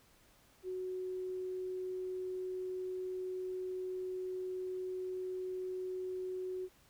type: tone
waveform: sine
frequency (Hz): 370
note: F#4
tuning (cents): 0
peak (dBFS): -37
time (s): 0.63-6.69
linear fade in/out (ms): 50
effects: pink hiss -66 dBFS RMS until 6.89 s